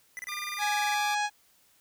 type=tone bursts; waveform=square; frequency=2000 Hz; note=B6; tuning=21 cents sharp; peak=-36 dBFS; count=16; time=0.17-0.941 s; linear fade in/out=0 ms; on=21 ms; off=29 ms
type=tone with pitch glide; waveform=15% pulse; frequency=1200 to 1182.1 Hz; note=D6 to D6; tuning=+37 to +11 cents; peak=-28 dBFS; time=0.28-1.15 s; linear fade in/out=10 ms; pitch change=-26 cents; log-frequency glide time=0.66-0.93 s
type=harmonic tone; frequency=832 Hz; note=G#5; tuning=3 cents sharp; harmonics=1 / 2 / 3 / 4 / 5 / 6 / 7 / 8 / 9 / 10; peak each=-28 / -32 / -36 / -41 / -41 / -47 / -42 / -48 / -49 / -49 dBFS; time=0.58-1.3 s; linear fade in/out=50 ms
effects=white hiss -64 dBFS RMS until 1.8 s